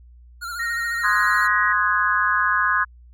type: tone with vibrato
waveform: square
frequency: 1396.9 Hz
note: F6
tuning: in tune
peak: -29 dBFS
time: 0.41-1.48 s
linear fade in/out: 20 ms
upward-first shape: sine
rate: 14 Hz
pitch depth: 63 cents each way
type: tone with pitch glide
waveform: sine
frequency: 1864.7 to 1895.1 Hz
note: A#6 to A#6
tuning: 0 to +28 cents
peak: -23 dBFS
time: 0.59-1.73 s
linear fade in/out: 10 ms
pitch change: +28 cents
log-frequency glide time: 1-1.47 s
type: chord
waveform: sine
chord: Ab dominant seventh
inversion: first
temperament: equal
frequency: 1046.5 / 1244.5 / 1480 / 1661.2 Hz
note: C6 / Eb6 / Gb6 / Ab6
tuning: 0 / 0 / 0 / 0 cents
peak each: -23 / -23 / -23 / -21 dBFS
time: 1.03-2.85 s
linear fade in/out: 20 ms
effects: added 60 Hz sine -44 dBFS peak until 3.13 s